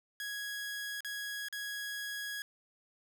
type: tone with dropouts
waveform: sawtooth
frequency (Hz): 1662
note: G#6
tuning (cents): +1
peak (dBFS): -34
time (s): 0.2-2.42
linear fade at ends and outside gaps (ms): 1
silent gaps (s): 1.006-1.047 / 1.485-1.526
effects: none